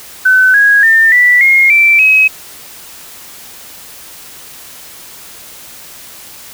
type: tone with pitch steps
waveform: sine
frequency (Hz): 1516 / 1653.2 / 1802.8 / 1966 / 2144 / 2338 / 2550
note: F#6 / G#6 / A6 / B6 / C7 / D7 / D#7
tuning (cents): +42 / -8 / +42 / -8 / +42 / -8 / +42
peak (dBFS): -4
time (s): 0.25-2.28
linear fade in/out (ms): 10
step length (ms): 290
effects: white hiss -33 dBFS RMS until 6.53 s